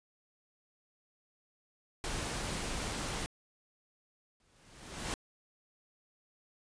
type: noise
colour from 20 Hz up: pink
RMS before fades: -37 dBFS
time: 2.04-3.26 s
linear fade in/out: 0 ms
type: noise with exponential growth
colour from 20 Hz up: pink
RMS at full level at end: -34 dBFS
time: 4.4-5.14 s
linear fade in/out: 1 ms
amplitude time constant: 160 ms
effects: resampled to 22050 Hz